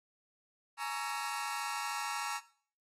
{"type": "chord", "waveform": "sawtooth", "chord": "A# half-diminished seventh", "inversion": "third", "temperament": "just", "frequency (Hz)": [839.1, 932.3, 1118.8, 1342.6], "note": ["G#5", "A#5", "C#6", "E6"], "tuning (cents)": [18, 0, 16, 31], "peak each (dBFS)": [-37, -36, -38, -38], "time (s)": [0.77, 2.41], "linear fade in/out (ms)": 50, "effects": ["noise-tail reverb RT60 0.5 s tail -18 dB re dry", "AAC 32 kbps"]}